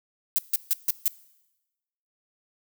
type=noise bursts; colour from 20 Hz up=violet; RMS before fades=-22 dBFS; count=5; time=0.36-1.08 s; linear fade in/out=0 ms; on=24 ms; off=150 ms; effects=noise-tail reverb RT60 1.0 s tail -20 dB re dry